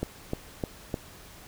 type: click train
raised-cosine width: 2 ms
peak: -15 dBFS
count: 4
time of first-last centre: 0.03-0.942 s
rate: 3.29 Hz
effects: pink hiss -49 dBFS RMS until 1.47 s